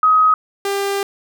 sine / sawtooth tone pair in turn, 1263 / 397.8 Hz, D#6 / G4, +26 / +25 cents, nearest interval octave + minor sixth, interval 2001 cents, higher first, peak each -9 / -14 dBFS, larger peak first, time 0.03-0.34 / 0.65-1.03 s, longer second, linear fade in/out 2 ms, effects none

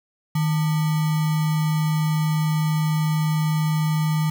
sine tone with sample-and-hold, 155.56 Hz, D#3, in tune, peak -18 dBFS, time 0.35-4.3 s, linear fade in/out 5 ms, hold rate 1050 Hz, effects none

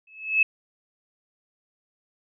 sine tone with exponential growth, 2595 Hz, E7, 28 cents flat, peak -13 dBFS, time 0.07-0.43 s, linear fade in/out 5 ms, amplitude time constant 77 ms, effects none

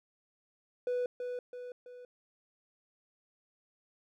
triangle tone with echo, 493.9 Hz, B4, in tune, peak -27 dBFS, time 0.87-1.06 s, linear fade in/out 2 ms, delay 330 ms, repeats 3, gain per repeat -6 dB, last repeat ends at 2.05 s, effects tanh soft clip ceiling -24 dBFS

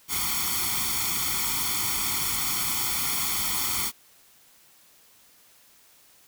white noise with comb filter, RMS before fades -27 dBFS, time 0.08-3.92 s, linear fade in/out 50 ms, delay 0.9 ms, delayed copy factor +0.95, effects white hiss -57 dBFS RMS until 6.27 s

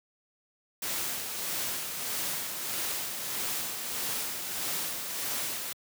white noise with tremolo, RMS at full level -32 dBFS, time 0.82-5.73 s, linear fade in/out 5 ms, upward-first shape sine, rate 1.6 Hz, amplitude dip 40%, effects high-pass 100 Hz 12 dB/octave

